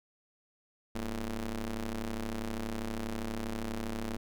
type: ring-modulated tone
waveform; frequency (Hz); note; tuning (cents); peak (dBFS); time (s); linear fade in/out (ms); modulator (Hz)
sawtooth; 107.8; A2; -35; -27; 0.95-4.17; 5; 124
effects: none